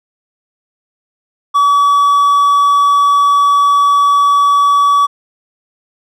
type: tone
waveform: triangle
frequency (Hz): 1141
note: C#6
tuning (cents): +50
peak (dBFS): -5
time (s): 1.54-5.07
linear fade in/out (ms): 20
effects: none